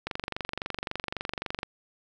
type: click train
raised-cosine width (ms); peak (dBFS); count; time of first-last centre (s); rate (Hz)
0.3; -15; 38; 0.07-1.631; 23.7
effects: none